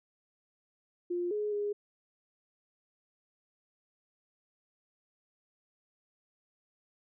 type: tone with pitch steps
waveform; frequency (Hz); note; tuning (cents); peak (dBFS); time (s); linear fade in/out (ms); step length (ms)
sine; 351.5 / 419.7 / 412.1; F4 / G#4 / G#4; +11 / +18 / -13; -30; 1.1-1.73; 10; 210
effects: none